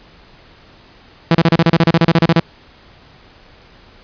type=tone bursts; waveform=sawtooth; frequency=165.9 Hz; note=E3; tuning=11 cents sharp; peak=-4 dBFS; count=16; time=1.31-2.399 s; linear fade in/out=2 ms; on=39 ms; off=31 ms; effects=pink hiss -45 dBFS RMS until 4.03 s + resampled to 11025 Hz